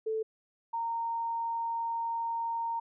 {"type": "tone pair in turn", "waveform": "sine", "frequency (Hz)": [440, 923], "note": ["A4", "A#5"], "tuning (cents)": [0, -17], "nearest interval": "octave + minor second", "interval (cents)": 1283, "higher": "second", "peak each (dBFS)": [-29, -30], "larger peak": "first", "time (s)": [[0.06, 0.23], [0.73, 2.8]], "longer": "second", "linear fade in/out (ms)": 10, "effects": []}